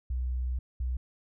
sine tone pair in turn, 62.6 / 62.6 Hz, B1 / B1, +24 / +24 cents, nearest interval unison, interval 0 cents, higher neither, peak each -28 dBFS, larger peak neither, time 0.1-0.59 / 0.8-0.97 s, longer first, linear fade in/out 5 ms, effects none

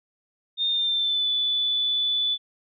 sine tone with pitch glide, 3645 to 3478 Hz, A#7 to A7, -40 to -21 cents, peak -21 dBFS, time 0.57-2.38 s, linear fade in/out 50 ms, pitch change -81 cents, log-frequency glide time 0.68-1.29 s, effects none

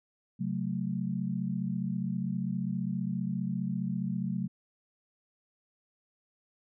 sine chord, F# minor, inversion second, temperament equal with one note detuned, 135.43 / 185 / 220 Hz, C#3 / F#3 / A3, -40 / 0 / 0 cents, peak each -36 / -32 / -35 dBFS, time 0.39-4.48 s, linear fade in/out 20 ms, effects none

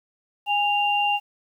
sine tone pair together, 821 / 2784 Hz, G#5 / F7, -20 / -6 cents, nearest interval octave + major sixth, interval 2114 cents, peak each -21 / -23 dBFS, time 0.46-1.2 s, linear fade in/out 50 ms, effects 9-bit

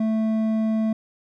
triangle tone with hard clipping, 220 Hz, A3, in tune, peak -21 dBFS, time 0-0.93 s, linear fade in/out 5 ms, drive 10 dB, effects none

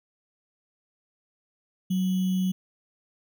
sine tone with sample-and-hold, 186 Hz, F#3, 9 cents sharp, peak -22 dBFS, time 1.9-2.52 s, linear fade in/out 10 ms, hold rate 3150 Hz, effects none

